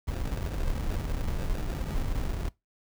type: noise with sample-and-hold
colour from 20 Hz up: brown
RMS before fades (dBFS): -30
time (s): 0.07-2.49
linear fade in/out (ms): 10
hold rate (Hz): 1050
effects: noise-tail reverb RT60 0.2 s tail -22 dB re dry